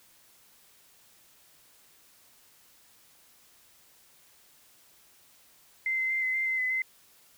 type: tone with pitch steps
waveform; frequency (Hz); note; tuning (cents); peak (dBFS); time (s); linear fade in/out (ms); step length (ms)
sine; 2077 / 2062 / 2086 / 2044 / 2087 / 2064 / 2019 / 2059; C7 / C7 / C7 / C7 / C7 / C7 / B6 / C7; -13 / -26 / -6 / -41 / -5 / -24 / +38 / -28; -26; 5.86-6.82; 2; 120
effects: white hiss -60 dBFS RMS until 7.37 s